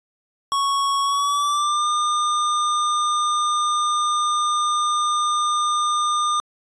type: tone with pitch glide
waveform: square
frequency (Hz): 1108.7 to 1209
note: C#6 to D6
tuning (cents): 0 to +50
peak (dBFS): -19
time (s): 0.52-6.4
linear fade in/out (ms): 0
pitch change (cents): +150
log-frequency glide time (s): 1.02-1.88
effects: resampled to 22050 Hz